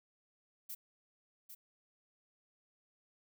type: noise with echo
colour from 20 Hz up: violet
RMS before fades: -44 dBFS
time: 0.69-0.75 s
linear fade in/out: 10 ms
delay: 800 ms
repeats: 1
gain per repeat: -7 dB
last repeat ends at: 1.55 s
effects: none